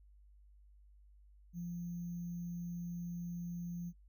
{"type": "tone with sample-and-hold", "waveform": "sine", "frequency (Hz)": 173.3, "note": "F3", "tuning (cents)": -13, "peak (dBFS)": -39, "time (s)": [1.53, 3.93], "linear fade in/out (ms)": 50, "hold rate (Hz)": 6300, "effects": ["noise-tail reverb RT60 0.1 s tail -25 dB re dry", "added 50 Hz sine -59 dBFS peak until 4.08 s"]}